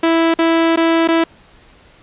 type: tone with dropouts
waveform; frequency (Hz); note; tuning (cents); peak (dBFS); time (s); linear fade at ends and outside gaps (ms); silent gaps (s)
sawtooth; 329.6; E4; 0; -7; 0.03-1.24; 5; 0.341-0.388 / 0.761-0.772 / 1.076-1.085
effects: pink hiss -47 dBFS RMS until 2.02 s + resampled to 8000 Hz